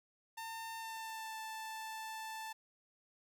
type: tone with pitch glide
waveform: sawtooth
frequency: 900 to 881.5 Hz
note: A5 to A5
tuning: +39 to +3 cents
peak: -39 dBFS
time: 0.37-2.53 s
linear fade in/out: 10 ms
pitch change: -36 cents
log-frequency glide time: 0.79-1.39 s
effects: 12-bit